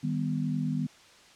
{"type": "chord", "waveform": "sine", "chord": "Eb augmented", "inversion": "none", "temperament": "equal with one note detuned", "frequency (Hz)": [155.56, 198.5, 246.9], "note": ["Eb3", "G3", "B3"], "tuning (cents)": [0, 22, 0], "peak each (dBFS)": [-30, -34, -31], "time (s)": [0.03, 0.87], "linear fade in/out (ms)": 10, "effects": ["white hiss -55 dBFS RMS until 1.35 s", "low-pass 6000 Hz 12 dB/octave"]}